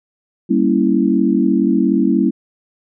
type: chord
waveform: sine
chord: G diminished seventh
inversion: none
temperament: equal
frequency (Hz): 196 / 233.1 / 277.2 / 329.6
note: G3 / Bb3 / Db4 / Fb4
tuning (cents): 0 / 0 / 0 / 0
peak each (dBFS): -17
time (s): 0.49-2.31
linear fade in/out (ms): 20
effects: none